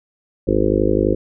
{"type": "harmonic tone", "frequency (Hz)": 51.8, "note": "G#1", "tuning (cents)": -4, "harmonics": [1, 2, 4, 5, 6, 7, 8, 9, 10], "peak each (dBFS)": [-24, -24, -24, -26, -21, -20, -22, -23, -23], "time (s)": [0.47, 1.15], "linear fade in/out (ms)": 10, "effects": []}